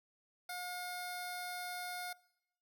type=tone with notch filter; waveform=10% pulse; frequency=718 Hz; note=F5; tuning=48 cents sharp; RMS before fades=-43 dBFS; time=0.49-2.13 s; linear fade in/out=5 ms; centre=2900 Hz; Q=1.6; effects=noise-tail reverb RT60 0.8 s tail -22 dB re dry